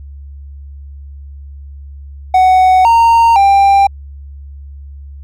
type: tone with pitch steps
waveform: triangle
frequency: 745 / 923 / 792 Hz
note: F#5 / A#5 / G5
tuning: +12 / -17 / +18 cents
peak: -3 dBFS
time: 2.34-3.87 s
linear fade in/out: 5 ms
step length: 510 ms
effects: added 70 Hz sine -28 dBFS peak until 5.23 s